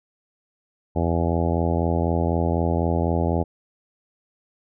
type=harmonic tone; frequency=84 Hz; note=E2; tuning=33 cents sharp; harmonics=1 / 2 / 3 / 4 / 5 / 6 / 7 / 8 / 9 / 10; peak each=-23 / -26 / -28 / -29 / -30 / -31 / -31 / -32 / -33 / -33 dBFS; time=0.95-3.44 s; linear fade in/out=20 ms; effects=none